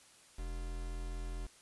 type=tone with quantisation; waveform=triangle; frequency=42.23 Hz; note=E1; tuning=43 cents sharp; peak=-36 dBFS; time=0.38-1.47 s; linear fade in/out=10 ms; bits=8; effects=white hiss -61 dBFS RMS until 1.61 s + resampled to 24000 Hz